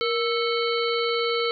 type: harmonic tone with a mistuned harmonic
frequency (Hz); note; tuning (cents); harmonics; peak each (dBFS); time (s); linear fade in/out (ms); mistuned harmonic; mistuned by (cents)
440.3; A4; +1; 1 / 3 / 5 / 7 / 9 / 10; -24 / -29 / -31 / -32 / -34 / -34; 0.01-1.51; 0; 1; +110
effects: none